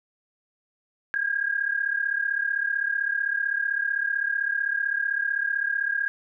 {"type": "tone pair together", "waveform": "sine", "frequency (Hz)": [1607.3, 1643], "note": ["G6", "G#6"], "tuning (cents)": [43, -19], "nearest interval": "unison", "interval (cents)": 38, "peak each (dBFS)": -26, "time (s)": [1.14, 6.08], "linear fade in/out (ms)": 0, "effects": []}